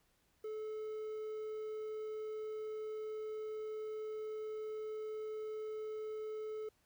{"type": "tone with quantisation", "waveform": "triangle", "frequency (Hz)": 432.2, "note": "A4", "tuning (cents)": -31, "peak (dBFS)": -38, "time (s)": [0.44, 6.69], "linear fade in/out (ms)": 5, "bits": 11, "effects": ["pink hiss -75 dBFS RMS until 6.85 s"]}